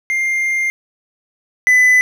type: tone pair in turn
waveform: triangle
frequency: 2108 / 2003 Hz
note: C7 / B6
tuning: +12 / +24 cents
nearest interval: minor second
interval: 88 cents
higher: first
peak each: -13 / -6 dBFS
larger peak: second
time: 0.1-0.7 / 1.67-2.01 s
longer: first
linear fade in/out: 0 ms
effects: none